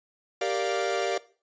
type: chord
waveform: 45% pulse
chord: G minor seventh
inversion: none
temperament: equal with one note detuned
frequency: 392 / 466.2 / 585.6 / 698.5 Hz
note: G4 / Bb4 / D5 / F5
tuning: 0 / 0 / -5 / 0 cents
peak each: -31 dBFS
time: 0.41-1.18 s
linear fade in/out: 5 ms
effects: noise-tail reverb RT60 0.4 s tail -19 dB re dry + resampled to 16000 Hz